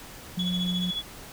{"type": "tone", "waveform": "sine", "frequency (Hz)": 180, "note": "F#3", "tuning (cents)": -47, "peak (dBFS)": -25, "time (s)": [0.37, 0.91], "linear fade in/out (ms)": 10}
{"type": "tone with tremolo", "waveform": "sine", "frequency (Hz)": 3385, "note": "G#7", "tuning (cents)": 32, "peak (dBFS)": -25, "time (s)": [0.39, 1.02], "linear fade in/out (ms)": 5, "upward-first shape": "triangle", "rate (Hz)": 14, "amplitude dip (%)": 75}
{"effects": ["tanh soft clip ceiling -20 dBFS", "pink hiss -44 dBFS RMS until 1.32 s"]}